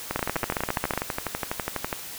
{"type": "two click trains", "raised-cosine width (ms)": 0.5, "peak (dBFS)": [-9, -11], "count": [13, 23], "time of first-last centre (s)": [[0.16, 0.976], [0.11, 1.928]], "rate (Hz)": [14.7, 12.1], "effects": ["white hiss -38 dBFS RMS until 2.18 s"]}